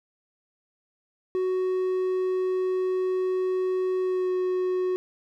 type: tone with pitch glide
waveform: triangle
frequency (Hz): 371.1 to 367.5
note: F#4 to F#4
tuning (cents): +5 to -12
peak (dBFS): -21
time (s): 1.35-4.96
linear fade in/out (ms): 0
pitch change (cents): -17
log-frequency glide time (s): 4.01-4.29
effects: none